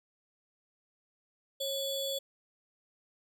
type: ring-modulated tone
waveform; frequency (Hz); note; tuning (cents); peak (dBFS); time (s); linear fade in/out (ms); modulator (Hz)
square; 1975.5; B6; 0; -30; 1.6-2.19; 10; 1430
effects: none